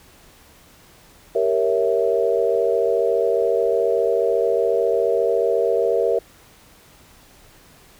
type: chord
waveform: sine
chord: G diminished seventh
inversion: none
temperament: equal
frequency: 392 / 466.2 / 554.4 / 659.3 Hz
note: G4 / Bb4 / Db5 / Fb5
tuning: 0 / 0 / 0 / 0 cents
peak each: -23 / -19 / -24 / -23 dBFS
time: 1.35-6.19 s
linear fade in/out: 5 ms
effects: pink hiss -50 dBFS RMS until 7.99 s